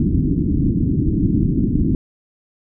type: low-pass noise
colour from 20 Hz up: white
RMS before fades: -17 dBFS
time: 0-1.95 s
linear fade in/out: 2 ms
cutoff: 310 Hz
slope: 48 dB/octave
effects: none